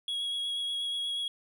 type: tone with vibrato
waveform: triangle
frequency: 3322 Hz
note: G#7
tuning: in tune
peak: -29 dBFS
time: 0.08-1.28 s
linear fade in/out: 2 ms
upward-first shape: triangle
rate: 8.3 Hz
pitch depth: 17 cents each way
effects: none